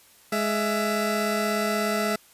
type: tone pair together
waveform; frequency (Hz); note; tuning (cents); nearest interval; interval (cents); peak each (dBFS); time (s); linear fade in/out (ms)
20% pulse; 209.8 / 666; G#3 / E5; +18 / +18; octave + minor sixth; 2000; -21 / -21; 0.32-2.16; 5
effects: white hiss -55 dBFS RMS until 2.33 s + resampled to 32000 Hz